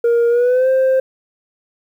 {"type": "tone with pitch glide", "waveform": "sine", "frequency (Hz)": [470, 524.5], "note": ["A#4", "C5"], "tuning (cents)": [14, 4], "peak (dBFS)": -8, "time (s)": [0.04, 1], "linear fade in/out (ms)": 5, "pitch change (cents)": 190, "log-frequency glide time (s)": [0.29, 0.69], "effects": ["tanh soft clip ceiling -10 dBFS", "8-bit"]}